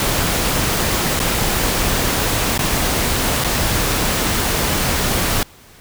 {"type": "noise with dropouts", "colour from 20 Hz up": "pink", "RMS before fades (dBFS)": -18, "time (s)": [0, 5.43], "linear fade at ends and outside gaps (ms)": 1, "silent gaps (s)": [[1.193, 1.2], [2.578, 2.591], [3.439, 3.445]], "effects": ["pink hiss -45 dBFS RMS until 5.8 s"]}